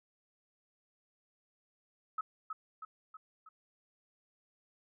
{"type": "tone with echo", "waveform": "sine", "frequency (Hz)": 1285, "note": "E6", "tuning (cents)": -45, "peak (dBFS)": -32, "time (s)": [2.18, 2.21], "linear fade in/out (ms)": 5, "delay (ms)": 320, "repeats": 4, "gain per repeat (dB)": -5, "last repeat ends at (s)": 3.49, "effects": []}